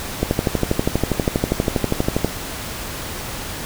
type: click train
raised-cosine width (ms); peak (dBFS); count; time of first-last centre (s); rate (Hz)
2; -3; 26; 0.23-2.246; 12.4
effects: pink hiss -29 dBFS RMS until 3.65 s

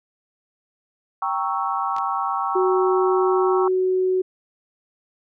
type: chord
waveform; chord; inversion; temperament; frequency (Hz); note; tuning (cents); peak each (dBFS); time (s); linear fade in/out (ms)
sine; G diminished seventh; none; equal; 784 / 932.3 / 1108.7 / 1318.5; G5 / Bb5 / Db6 / Fb6; 0 / 0 / 0 / 0; -26 / -28 / -25 / -28; 1.22-3.68; 2
type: clicks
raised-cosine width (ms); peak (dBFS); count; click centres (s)
0.2; -21; 2; 1.965 / 1.984
type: tone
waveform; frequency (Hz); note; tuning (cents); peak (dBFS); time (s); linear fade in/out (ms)
sine; 371.7; F#4; +8; -17; 2.55-4.22; 10
effects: none

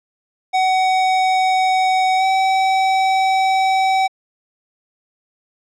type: tone with pitch glide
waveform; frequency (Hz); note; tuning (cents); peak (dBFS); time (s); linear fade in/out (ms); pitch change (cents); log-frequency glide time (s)
square; 751 to 764.1; F#5 to G5; +26 to -44; -14; 0.53-4.08; 20; +30; 2.17-2.24
effects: low-pass 5000 Hz 12 dB/octave

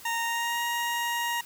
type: tone with pitch glide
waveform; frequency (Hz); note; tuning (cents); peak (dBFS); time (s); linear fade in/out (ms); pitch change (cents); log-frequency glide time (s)
20% pulse; 926 to 943.8; A#5 to A#5; -12 to +21; -22; 0.05-1.41; 5; +33; 0.21-0.61
effects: white hiss -48 dBFS RMS until 1.45 s

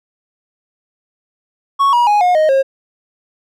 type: tone with pitch steps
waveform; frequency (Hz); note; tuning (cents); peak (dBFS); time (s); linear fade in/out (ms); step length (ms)
triangle; 1108.7 / 959.6 / 830.6 / 718.9 / 622.2 / 538.6; C#6 / A#5 / G#5 / F5 / D#5 / C#5; 0 / +50 / 0 / +50 / 0 / -50; -7; 1.79-2.63; 20; 140
effects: none

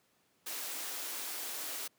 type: high-pass noise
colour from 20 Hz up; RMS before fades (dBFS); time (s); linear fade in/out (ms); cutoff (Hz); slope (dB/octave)
white; -40; 0.46-1.88; 10; 250; 48
effects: pink hiss -72 dBFS RMS until 1.98 s + high-pass 150 Hz 12 dB/octave

